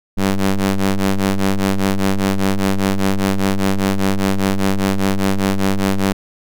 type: ring-modulated tone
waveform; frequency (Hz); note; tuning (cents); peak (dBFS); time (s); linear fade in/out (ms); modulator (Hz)
sawtooth; 96.9; G2; -20; -7; 0.17-6.13; 10; 99.4
effects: none